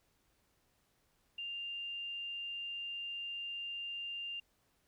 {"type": "tone", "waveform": "sine", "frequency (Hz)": 2795, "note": "F7", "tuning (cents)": 1, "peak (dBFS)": -39, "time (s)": [1.38, 4.4], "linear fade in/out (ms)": 5, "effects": ["pink hiss -75 dBFS RMS until 4.87 s"]}